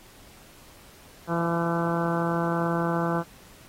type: harmonic tone with a mistuned harmonic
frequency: 168.6 Hz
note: E3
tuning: 39 cents sharp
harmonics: 1 / 2 / 3 / 4 / 5 / 6 / 7 / 8 / 9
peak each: -27 / -30 / -32 / -33 / -34 / -35 / -35 / -36 / -37 dBFS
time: 1.27-3.24 s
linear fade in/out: 50 ms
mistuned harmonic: 5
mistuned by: +18 cents
effects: pink hiss -52 dBFS RMS until 3.68 s + AAC 48 kbps